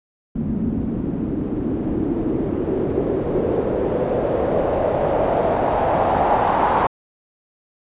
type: noise with low-pass filter sweep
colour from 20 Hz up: white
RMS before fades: -20 dBFS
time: 0.35-6.87 s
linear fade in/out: 5 ms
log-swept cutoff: 220 to 900 Hz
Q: 3
effects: resampled to 8000 Hz